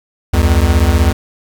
square beating tone pair, 69.3 / 85.3 Hz, C#2 / F2, 0 / -40 cents, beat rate 16 Hz, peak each -12 dBFS, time 0.33-1.13 s, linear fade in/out 10 ms, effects 7-bit

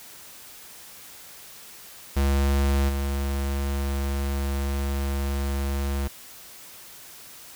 square tone with level steps, 69.3 Hz, C#2, in tune, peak -20 / -25 dBFS, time 2.16-6.08 s, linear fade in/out 10 ms, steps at 2.88 s, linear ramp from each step 20 ms, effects white hiss -45 dBFS RMS until 7.55 s

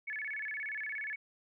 sine tone with vibrato, 1957 Hz, B6, 16 cents flat, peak -36 dBFS, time 0.07-1.16 s, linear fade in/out 10 ms, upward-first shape square, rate 17 Hz, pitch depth 220 cents each way, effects none

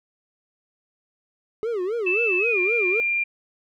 triangle tone with vibrato, 412.1 Hz, G#4, 13 cents flat, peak -21 dBFS, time 1.63-3 s, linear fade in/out 0 ms, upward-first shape sine, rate 3.8 Hz, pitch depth 250 cents each way
sine tone with pitch glide, 2637 to 2390 Hz, E7 to D7, 0 to +30 cents, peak -20 dBFS, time 2.06-3.24 s, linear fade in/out 10 ms, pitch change -170 cents, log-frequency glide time 2.37-2.6 s
effects none

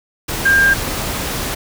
sine tone in noise, 1600 Hz, G6, 35 cents sharp, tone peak -9 dBFS, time 0.45-0.74 s, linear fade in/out 10 ms, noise pink, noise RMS -22 dBFS, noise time 0.28-1.55 s, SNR +10 dB, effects none

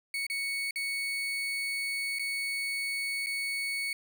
35% pulse tone with dropouts, 2220 Hz, C#7, 2 cents sharp, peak -29 dBFS, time 0.14-3.93 s, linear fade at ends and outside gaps 2 ms, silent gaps 0.267-0.299 / 0.709-0.758 / 2.187-2.194 / 3.262-3.268 s, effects none

